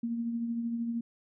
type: tone with tremolo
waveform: sine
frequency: 233.1 Hz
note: A#3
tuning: in tune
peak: -28 dBFS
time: 0.03-1.01 s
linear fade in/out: 5 ms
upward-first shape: triangle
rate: 13 Hz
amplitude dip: 45%
effects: none